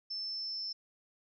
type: tone with amplitude modulation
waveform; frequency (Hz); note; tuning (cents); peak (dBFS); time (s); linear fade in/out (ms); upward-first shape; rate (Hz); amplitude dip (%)
sine; 5300; E8; +9; -34; 0.1-0.73; 10; sine; 201; 40
effects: none